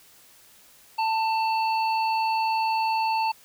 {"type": "harmonic tone", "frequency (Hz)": 890, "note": "A5", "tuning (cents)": 20, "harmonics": [1, 3, 5], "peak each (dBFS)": [-22, -32, -36], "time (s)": [0.98, 3.32], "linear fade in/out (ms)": 10, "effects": ["white hiss -54 dBFS RMS until 3.44 s"]}